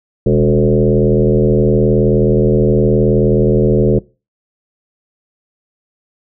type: tone with frequency modulation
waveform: sine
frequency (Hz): 283.2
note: C#4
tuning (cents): +37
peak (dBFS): -8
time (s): 0.26-3.99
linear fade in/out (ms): 5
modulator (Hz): 79.1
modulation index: 2.8
effects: noise-tail reverb RT60 0.3 s tail -22 dB re dry